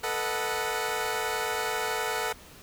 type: chord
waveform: 15% pulse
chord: B dominant seventh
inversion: third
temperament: equal with one note detuned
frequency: 440 / 489.3 / 622.3 / 740 Hz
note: A4 / B4 / D#5 / F#5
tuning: 0 / -16 / 0 / 0 cents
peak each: -25 / -28 / -31 / -27 dBFS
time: 0.03-2.33 s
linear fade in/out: 10 ms
effects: pink hiss -50 dBFS RMS until 2.62 s